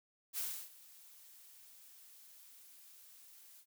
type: noise with ADSR envelope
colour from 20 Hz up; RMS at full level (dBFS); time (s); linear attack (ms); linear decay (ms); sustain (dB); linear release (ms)
blue; -38; 0.33-3.66; 49; 310; -21; 70
effects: none